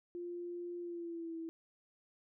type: tone with pitch glide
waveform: sine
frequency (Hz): 349.2 to 327.7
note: F4 to E4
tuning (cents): 0 to -10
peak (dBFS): -40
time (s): 0.15-1.49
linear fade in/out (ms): 0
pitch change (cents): -110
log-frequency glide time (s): 0.8-1.37
effects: none